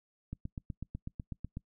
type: click train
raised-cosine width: 5 ms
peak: -26 dBFS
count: 11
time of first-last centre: 0.33-1.571 s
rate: 8.06 Hz
effects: noise-tail reverb RT60 0.1 s tail -24 dB re dry